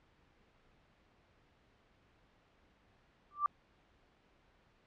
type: tone with exponential growth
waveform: sine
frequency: 1174.7 Hz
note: D6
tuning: in tune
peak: -24 dBFS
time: 3.31-3.46 s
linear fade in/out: 1 ms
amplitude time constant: 31 ms
effects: pink hiss -69 dBFS RMS until 4.86 s + low-pass 3000 Hz 12 dB/octave